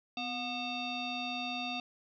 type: tone with frequency modulation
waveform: sine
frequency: 1700 Hz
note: G#6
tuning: 40 cents sharp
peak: -34 dBFS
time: 0.17-1.8 s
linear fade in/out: 2 ms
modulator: 975 Hz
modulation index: 2.4
effects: none